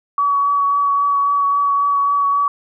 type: tone with vibrato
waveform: sine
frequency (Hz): 1133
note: C#6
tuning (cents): +37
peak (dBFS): -13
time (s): 0.18-2.48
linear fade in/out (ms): 2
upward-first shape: triangle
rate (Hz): 3.7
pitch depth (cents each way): 16
effects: none